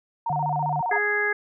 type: tone with vibrato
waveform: sine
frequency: 818 Hz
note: G#5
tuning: 26 cents flat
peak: -23 dBFS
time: 0.26-0.98 s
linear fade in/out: 5 ms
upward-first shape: square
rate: 15 Hz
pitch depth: 210 cents each way
type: tone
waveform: sine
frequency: 150 Hz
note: D3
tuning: 37 cents sharp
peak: -28 dBFS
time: 0.3-0.81 s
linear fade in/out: 2 ms
type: harmonic tone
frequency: 415.3 Hz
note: G#4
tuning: in tune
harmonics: 1 / 2 / 3 / 4 / 5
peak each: -28 / -34 / -35 / -23 / -28 dBFS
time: 0.91-1.33 s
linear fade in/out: 5 ms
effects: none